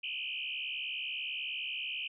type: tone with frequency modulation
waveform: sine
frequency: 2755 Hz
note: F7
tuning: 24 cents flat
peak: -35 dBFS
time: 0.03-2.08 s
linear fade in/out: 10 ms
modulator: 69.3 Hz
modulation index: 4.7
effects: none